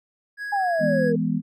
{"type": "tone", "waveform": "triangle", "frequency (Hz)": 1661.2, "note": "G#6", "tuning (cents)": 0, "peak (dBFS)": -27, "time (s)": [0.37, 1.13], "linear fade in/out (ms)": 50}
{"type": "exponential sweep", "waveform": "sine", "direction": "down", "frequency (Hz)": [829, 453.3], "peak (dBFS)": -20, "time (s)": [0.52, 1.16], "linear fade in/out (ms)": 10}
{"type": "chord", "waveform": "sine", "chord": "E major", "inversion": "none", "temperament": "equal", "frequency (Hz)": [164.81, 207.7, 246.9], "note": ["E3", "G#3", "B3"], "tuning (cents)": [0, 0, 0], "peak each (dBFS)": -25, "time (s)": [0.79, 1.42], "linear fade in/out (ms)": 50}
{"effects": []}